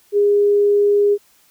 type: tone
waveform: sine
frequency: 408.8 Hz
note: G#4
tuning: 27 cents flat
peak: -11 dBFS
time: 0.12-1.18 s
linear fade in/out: 50 ms
effects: white hiss -55 dBFS RMS until 1.5 s